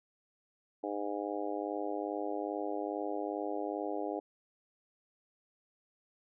harmonic tone, 102.4 Hz, G#2, 24 cents flat, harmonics 3 / 4 / 5 / 6 / 7 / 8, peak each -39 / -40 / -41 / -42 / -42 / -43 dBFS, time 0.83-4.2 s, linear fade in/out 10 ms, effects none

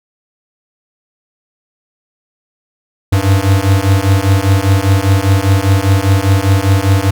square beating tone pair, 95 / 100 Hz, F#2 / G2, +46 / +35 cents, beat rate 5 Hz, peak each -12 dBFS, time 3.12-7.11 s, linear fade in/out 10 ms, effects none

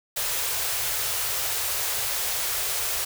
white band-stop noise, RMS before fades -27 dBFS, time 0.16-3.05 s, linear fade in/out 10 ms, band 130 to 390 Hz, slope 48 dB/octave, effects none

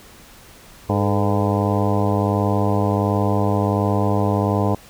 harmonic tone with a mistuned harmonic, 101.4 Hz, G#2, 41 cents flat, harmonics 1 / 2 / 3 / 4 / 5 / 6 / 7 / 8 / 9 / 10, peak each -20 / -23 / -25 / -26 / -27 / -28 / -28 / -29 / -30 / -30 dBFS, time 0.89-4.75 s, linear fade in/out 5 ms, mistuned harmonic 4, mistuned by +78 cents, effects pink hiss -45 dBFS RMS until 4.89 s

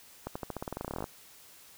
accelerating click train, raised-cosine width 1 ms, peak -21 dBFS, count 19, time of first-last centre 0.27-1.041 s, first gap 85 ms, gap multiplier 0.91, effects white hiss -55 dBFS RMS until 1.77 s

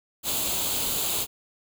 white noise with comb filter, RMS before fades -27 dBFS, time 0.23-1.27 s, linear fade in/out 50 ms, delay 0.27 ms, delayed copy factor +0.65, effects none

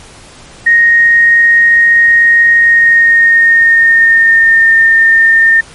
sine tone with pitch glide, 1864.7 to 1814.8 Hz, A#6 to A#6, 0 to -47 cents, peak -3 dBFS, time 0.66-5.61 s, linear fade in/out 10 ms, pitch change -47 cents, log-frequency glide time 2.53-4.74 s, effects pink hiss -35 dBFS RMS until 5.74 s + MP3 48 kbps

